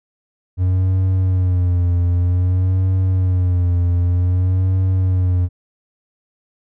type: tone with vibrato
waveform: triangle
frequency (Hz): 90.7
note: F#2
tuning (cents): -34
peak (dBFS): -11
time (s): 0.57-5.49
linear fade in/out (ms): 50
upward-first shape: sine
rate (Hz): 0.53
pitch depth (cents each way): 60
effects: none